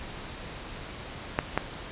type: clicks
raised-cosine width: 0.5 ms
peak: -8 dBFS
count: 2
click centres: 1.389 / 1.576 s
effects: pink hiss -40 dBFS RMS until 1.91 s + resampled to 8000 Hz